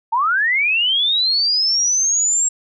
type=linear sweep; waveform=sine; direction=up; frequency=865 to 7610 Hz; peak=-14 dBFS; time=0.12-2.49 s; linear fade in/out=10 ms; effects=none